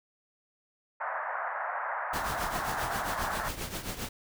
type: band-pass noise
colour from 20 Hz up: pink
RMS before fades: -34 dBFS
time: 1-3.49 s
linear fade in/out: 10 ms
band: 630 to 1800 Hz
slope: 48 dB/octave
type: noise with tremolo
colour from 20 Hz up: pink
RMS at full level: -34 dBFS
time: 2.13-4.09 s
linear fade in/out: 5 ms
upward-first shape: triangle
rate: 7.5 Hz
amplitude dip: 75%
effects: none